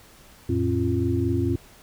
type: tone cluster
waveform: sine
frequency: 87.9 / 112.3 / 268.5 / 345.8 Hz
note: F2 / A2 / C4 / F4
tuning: +12 / +36 / +45 / -17 cents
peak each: -26 dBFS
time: 0.49-1.56 s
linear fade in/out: 5 ms
effects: pink hiss -51 dBFS RMS until 1.82 s